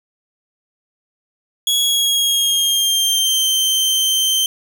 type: tone with pitch glide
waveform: sawtooth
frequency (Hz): 3343 to 3119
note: G#7 to G7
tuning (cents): +11 to -9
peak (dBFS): -11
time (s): 1.67-4.46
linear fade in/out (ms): 2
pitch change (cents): -120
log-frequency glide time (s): 1.79-3.47
effects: none